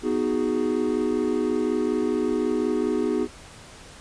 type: chord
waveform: triangle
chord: G# minor seventh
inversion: first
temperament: equal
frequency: 246.9 / 311.1 / 370 / 415.3 Hz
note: B3 / D#4 / F#4 / G#4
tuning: 0 / 0 / 0 / 0 cents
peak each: -25 dBFS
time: 0.02-3.28 s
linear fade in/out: 50 ms
effects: pink hiss -45 dBFS RMS until 4 s + resampled to 22050 Hz